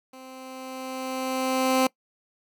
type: tone with level ramp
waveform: 15% pulse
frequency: 260.5 Hz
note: C4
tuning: 7 cents flat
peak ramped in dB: -37 to -12 dBFS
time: 0.13-1.87 s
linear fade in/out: 5 ms
effects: noise-tail reverb RT60 0.1 s tail -22 dB re dry